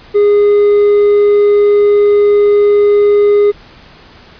triangle tone with hard clipping, 411.4 Hz, G#4, 16 cents flat, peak -6 dBFS, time 0.14-3.52 s, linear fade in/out 20 ms, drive 5 dB, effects pink hiss -39 dBFS RMS until 4.39 s + resampled to 11025 Hz

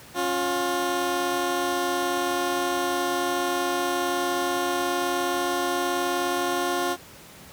15% pulse tone pair together, 275.4 / 354.2 Hz, C#4 / F4, -11 / +24 cents, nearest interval major third, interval 435 cents, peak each -24 / -18 dBFS, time 0.14-6.97 s, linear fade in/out 50 ms, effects pink hiss -46 dBFS RMS until 7.52 s + high-pass 80 Hz 12 dB/octave

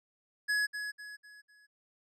square tone with echo, 1685 Hz, G#6, 25 cents sharp, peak -28 dBFS, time 0.48-0.67 s, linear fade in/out 20 ms, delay 250 ms, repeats 4, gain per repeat -8 dB, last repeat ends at 1.67 s, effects low-pass 9000 Hz 12 dB/octave

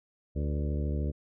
harmonic tone with a mistuned harmonic, 73.42 Hz, D2, in tune, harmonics 1 / 2 / 3 / 4 / 5 / 6 / 7 / 8, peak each -29 / -35 / -39 / -41 / -43 / -45 / -46 / -47 dBFS, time 0.35-1.12 s, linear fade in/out 20 ms, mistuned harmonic 7, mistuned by -49 cents, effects none

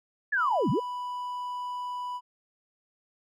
sine linear two-way sweep, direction down then up, 1760 to 116.54 to 518 Hz, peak -23 dBFS, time 0.32-0.8 s, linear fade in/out 10 ms, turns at 0.7 s
triangle tone, 987.8 Hz, B5, in tune, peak -30 dBFS, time 0.36-2.21 s, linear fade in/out 50 ms
effects none

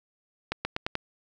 accelerating click train, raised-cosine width 0.3 ms, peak -12 dBFS, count 5, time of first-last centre 0.52-0.954 s, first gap 130 ms, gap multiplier 0.88, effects none

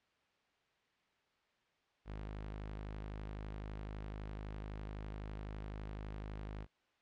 sawtooth tone, 51.91 Hz, G#1, in tune, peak -39 dBFS, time 2.05-6.67 s, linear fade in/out 50 ms, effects white hiss -75 dBFS RMS until 7.01 s + low-pass 3000 Hz 12 dB/octave

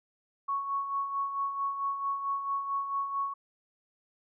sine tone with tremolo, 1108.7 Hz, C#6, in tune, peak -27 dBFS, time 0.48-3.34 s, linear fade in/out 10 ms, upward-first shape sine, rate 4.5 Hz, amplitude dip 55%, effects none

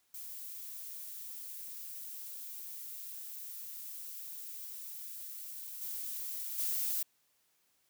violet noise with level steps, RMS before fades -45 / -40 / -34 dBFS, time 0.14-7.03 s, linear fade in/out 5 ms, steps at 5.81 / 6.58 s, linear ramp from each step 10 ms, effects white hiss -74 dBFS RMS until 7.89 s + high-pass 60 Hz 12 dB/octave

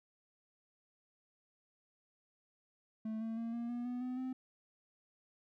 triangle tone with pitch steps, 219.5 / 224.6 / 229.9 / 235.3 / 240.8 / 246.4 / 252.1 / 258 Hz, A3 / A3 / A#3 / A#3 / B3 / B3 / B3 / C4, -4 / +36 / -24 / +16 / -44 / -4 / +36 / -24 cents, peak -35 dBFS, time 3.05-4.33 s, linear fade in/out 5 ms, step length 160 ms, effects none

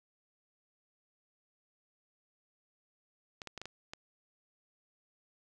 clicks, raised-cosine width 0.2 ms, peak -25 dBFS, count 6, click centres 3.418 / 3.473 / 3.577 / 3.616 / 3.656 / 3.935 s, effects none

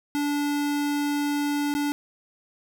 square tone with dropouts, 290 Hz, D4, 22 cents flat, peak -24 dBFS, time 0.15-1.92 s, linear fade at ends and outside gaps 0 ms, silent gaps 1.74-1.75 s, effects none

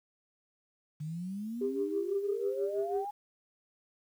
sine exponential sweep, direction up, 148.2 to 836 Hz, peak -35 dBFS, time 1-3.11 s, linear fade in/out 10 ms
sine tone with tremolo, 400 Hz, G4, 35 cents sharp, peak -27 dBFS, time 1.61-3.05 s, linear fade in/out 5 ms, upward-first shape triangle, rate 6.1 Hz, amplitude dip 80%
effects tanh soft clip ceiling -20 dBFS + 10-bit

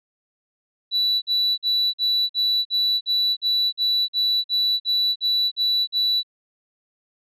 sine tone bursts, 3951 Hz, B7, in tune, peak -16 dBFS, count 15, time 0.91-6.232 s, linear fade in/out 50 ms, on 310 ms, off 48 ms, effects tanh soft clip ceiling -15 dBFS

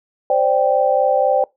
sine chord, C suspended second, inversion none, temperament equal, 523.3 / 587.3 / 784 Hz, C5 / D5 / G5, 0 / 0 / 0 cents, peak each -17 dBFS, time 0.3-1.44 s, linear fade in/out 2 ms, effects noise-tail reverb RT60 0.2 s tail -23 dB re dry

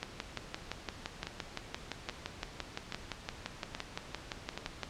two click trains, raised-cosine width 0.2 ms, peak -18 / -20 dBFS, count 29 / 5, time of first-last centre 0.03-4.833 / 1.27-4.576 s, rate 5.83 / 1.21 Hz, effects pink hiss -49 dBFS RMS until 4.89 s + low-pass 6000 Hz 12 dB/octave

